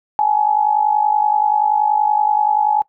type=tone with amplitude modulation; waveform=sine; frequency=846 Hz; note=G#5; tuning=32 cents sharp; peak=-9 dBFS; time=0.19-2.82 s; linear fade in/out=0 ms; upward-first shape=sine; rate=50.5 Hz; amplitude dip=80%; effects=noise-tail reverb RT60 0.1 s tail -20 dB re dry